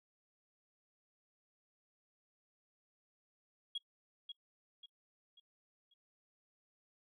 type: tone with echo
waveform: sine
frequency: 3300 Hz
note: G#7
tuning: 12 cents flat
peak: -35 dBFS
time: 3.75-3.78 s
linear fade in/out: 5 ms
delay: 540 ms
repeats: 4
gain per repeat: -8 dB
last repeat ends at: 5.94 s
effects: noise-tail reverb RT60 0.1 s tail -24 dB re dry + tanh soft clip ceiling -34 dBFS